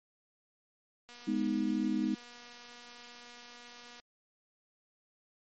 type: click train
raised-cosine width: 0.2 ms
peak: -35 dBFS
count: 702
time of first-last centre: 1.09-3.999 s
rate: 241 Hz
type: chord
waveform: sine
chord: G# minor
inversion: none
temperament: just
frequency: 207.7 / 249.2 / 311.5 Hz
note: G#3 / B3 / D#4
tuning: 0 / +16 / +2 cents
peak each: -33 dBFS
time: 1.27-2.15 s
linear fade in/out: 10 ms
effects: MP3 32 kbps